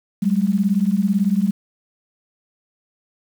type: beating tone pair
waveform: sine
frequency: 189.8 / 207.8 Hz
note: F#3 / G#3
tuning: +44 / +1 cents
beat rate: 18 Hz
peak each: -18 dBFS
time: 0.22-1.51 s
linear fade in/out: 10 ms
effects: 7-bit